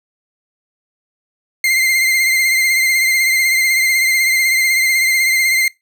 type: tone with vibrato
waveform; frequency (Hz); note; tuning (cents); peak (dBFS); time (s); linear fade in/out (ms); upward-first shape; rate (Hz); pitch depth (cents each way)
40% pulse; 2093; C7; 0; -11; 1.64-5.68; 2; triangle; 16; 47
effects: noise-tail reverb RT60 0.2 s tail -23 dB re dry